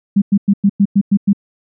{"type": "tone bursts", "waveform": "sine", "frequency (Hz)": 200, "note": "G3", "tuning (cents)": 35, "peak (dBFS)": -7, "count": 8, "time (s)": [0.16, 1.332], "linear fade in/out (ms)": 10, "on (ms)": 59, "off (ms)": 100, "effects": []}